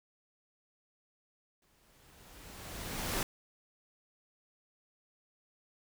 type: noise with exponential growth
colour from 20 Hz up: pink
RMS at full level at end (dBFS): -32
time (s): 1.62-3.23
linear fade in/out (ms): 2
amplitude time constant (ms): 350
effects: none